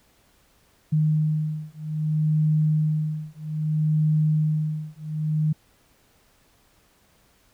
sine beating tone pair, 153.9 / 154.52 Hz, D#3 / D#3, -19 / -12 cents, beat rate 0.62 Hz, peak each -23 / -23 dBFS, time 0.92-5.53 s, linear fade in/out 10 ms, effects pink hiss -61 dBFS RMS until 7.53 s

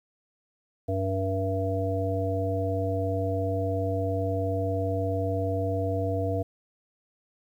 harmonic tone with a mistuned harmonic, 95.7 Hz, G2, 41 cents flat, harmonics 1 / 3 / 5 / 7, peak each -28 / -33 / -31 / -31 dBFS, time 0.88-6.43 s, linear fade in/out 10 ms, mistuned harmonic 1, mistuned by +17 cents, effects 10-bit

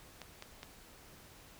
clicks, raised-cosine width 0.2 ms, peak -28 dBFS, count 3, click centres 0.217 / 0.424 / 0.631 s, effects pink hiss -57 dBFS RMS until 1.59 s

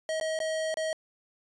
square tone with dropouts, 635 Hz, D#5, 35 cents sharp, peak -29 dBFS, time 0.09-0.93 s, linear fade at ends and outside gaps 1 ms, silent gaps 0.2-0.211 / 0.39-0.402 / 0.742-0.771 s, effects resampled to 22050 Hz

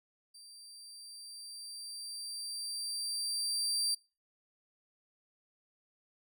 30% pulse tone with level ramp, 4696 Hz, D8, 1 cent flat, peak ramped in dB -49 to -26 dBFS, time 0.34-3.95 s, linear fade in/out 10 ms, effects noise-tail reverb RT60 0.3 s tail -23 dB re dry

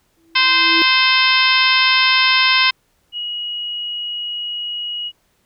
sine tone with exponential growth, 329.6 Hz, E4, in tune, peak -17 dBFS, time 0.17-0.82 s, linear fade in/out 0 ms, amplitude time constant 140 ms
harmonic tone, 519 Hz, C5, 14 cents flat, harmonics 2 / 3 / 4 / 5 / 6 / 7 / 8 / 9 / 10, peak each -19 / -21 / -18 / -18 / -19 / -21 / -24 / -27 / -21 dBFS, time 0.35-2.71 s, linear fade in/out 10 ms
sine tone, 2900 Hz, F#7, 35 cents flat, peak -22 dBFS, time 3.12-5.12 s, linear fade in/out 50 ms
effects pink hiss -62 dBFS RMS until 5.45 s

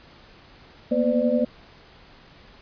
sine tone cluster, 233.8 / 245.1 / 509 / 593 Hz, A#3 / B3 / C5 / D5, +5 / -13 / -48 / +17 cents, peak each -24 dBFS, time 0.91-1.45 s, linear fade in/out 10 ms, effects pink hiss -50 dBFS RMS until 2.61 s + resampled to 11025 Hz

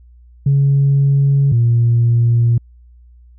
sine tone pair in turn, 139.2 / 117.73 Hz, C#3 / A#2, +8 / +18 cents, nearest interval minor third, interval 290 cents, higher first, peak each -8 dBFS, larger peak neither, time 0.46-1.52 / 1.52-2.58 s, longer neither, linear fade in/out 5 ms, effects tanh soft clip ceiling -6 dBFS + added 60 Hz sine -41 dBFS peak until 3.38 s

